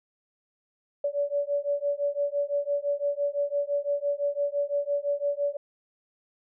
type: beating tone pair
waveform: sine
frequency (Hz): 570 / 575.9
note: C#5 / D5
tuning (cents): +48 / -34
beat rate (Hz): 5.9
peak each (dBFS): -28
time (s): 1.04-5.57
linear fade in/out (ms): 5
effects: none